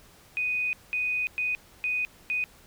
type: tone bursts at uneven times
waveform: sine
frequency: 2489 Hz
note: D#7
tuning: in tune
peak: -25 dBFS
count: 5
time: 0.37-0.73 / 0.93-1.27 / 1.38-1.55 / 1.84-2.05 / 2.3-2.44 s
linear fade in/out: 0 ms
effects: pink hiss -55 dBFS RMS until 2.66 s